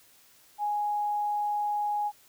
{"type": "tone", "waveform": "sine", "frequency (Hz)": 830.6, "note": "G#5", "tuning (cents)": 0, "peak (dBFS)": -26, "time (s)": [0.58, 2.12], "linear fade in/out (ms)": 50, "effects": ["white hiss -59 dBFS RMS until 2.28 s"]}